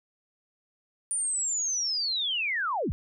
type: linear sweep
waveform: sine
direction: down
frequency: 9290 to 34.66 Hz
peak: -26 dBFS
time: 1.11-2.92 s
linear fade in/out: 0 ms
effects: none